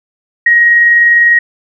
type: tone with tremolo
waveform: sine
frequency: 1887 Hz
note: A#6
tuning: 21 cents sharp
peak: -3 dBFS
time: 0.46-1.39 s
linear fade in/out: 5 ms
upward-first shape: triangle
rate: 20 Hz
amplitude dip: 25%
effects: none